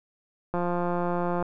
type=click train; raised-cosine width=1 ms; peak=-15 dBFS; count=156; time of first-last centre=0.54-1.426 s; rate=175 Hz; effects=none